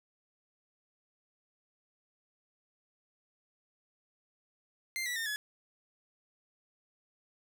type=tone with pitch steps; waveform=sawtooth; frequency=2091 / 1951 / 1820.3 / 1698.4 Hz; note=C7 / B6 / A#6 / G#6; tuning=-2 / -22 / -42 / +38 cents; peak=-30 dBFS; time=4.96-5.36 s; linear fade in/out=0 ms; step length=100 ms; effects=none